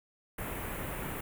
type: band-stop noise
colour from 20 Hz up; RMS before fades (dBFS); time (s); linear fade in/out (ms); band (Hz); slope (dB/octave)
pink; -38; 0.38-1.21; 5; 2600 to 10000; 24
effects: none